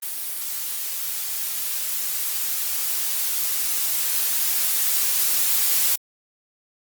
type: noise with level ramp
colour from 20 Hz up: blue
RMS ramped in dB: -29 to -19 dBFS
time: 0.02-5.96 s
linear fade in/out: 10 ms
effects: Opus 32 kbps